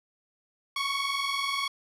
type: tone pair together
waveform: 15% pulse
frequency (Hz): 1100 / 1120.5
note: C#6 / C#6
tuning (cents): -14 / +18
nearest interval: unison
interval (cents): 32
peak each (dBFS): -24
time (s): 0.76-1.68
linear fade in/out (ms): 5
effects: low-pass 9000 Hz 12 dB/octave